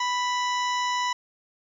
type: harmonic tone with a mistuned harmonic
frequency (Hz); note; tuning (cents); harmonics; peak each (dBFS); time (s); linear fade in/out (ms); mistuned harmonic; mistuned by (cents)
987.8; B5; 0; 1 / 2 / 3 / 4 / 5 / 6 / 7; -25 / -31 / -35 / -37 / -39 / -41 / -42; 0-1.13; 5; 5; +120
effects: 10-bit